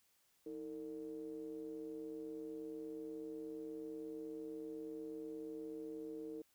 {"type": "ring-modulated tone", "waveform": "triangle", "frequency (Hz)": 68.2, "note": "C#2", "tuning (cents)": -28, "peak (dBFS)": -39, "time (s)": [0.46, 6.42], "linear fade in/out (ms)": 5, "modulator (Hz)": 385, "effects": ["white hiss -75 dBFS RMS until 6.54 s"]}